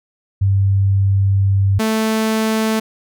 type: tone pair in turn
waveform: sine / sawtooth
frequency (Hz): 98 / 220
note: G2 / A3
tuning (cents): 0 / 0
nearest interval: octave + major second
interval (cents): 1400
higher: second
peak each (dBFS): -11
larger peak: neither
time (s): 0.41-1.79 / 1.79-2.8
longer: first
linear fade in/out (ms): 10
effects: none